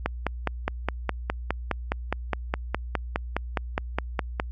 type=click train; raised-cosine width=0.5 ms; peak=-9 dBFS; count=22; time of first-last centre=0.06-4.399 s; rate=4.84 Hz; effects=added 60 Hz sine -32 dBFS peak until 4.51 s